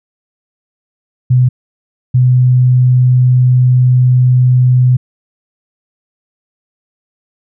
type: tone bursts at uneven times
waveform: sine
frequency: 126.1 Hz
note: B2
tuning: 36 cents sharp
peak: -5 dBFS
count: 2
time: 1.3-1.49 / 2.14-4.97 s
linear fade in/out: 10 ms
effects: none